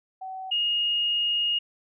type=tone pair in turn; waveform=sine; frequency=757 / 2858 Hz; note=F#5 / F7; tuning=+39 / +39 cents; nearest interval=octave + major seventh; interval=2300 cents; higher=second; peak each=-33 / -22 dBFS; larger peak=second; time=0.21-0.51 / 0.51-1.59 s; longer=second; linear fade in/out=10 ms; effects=none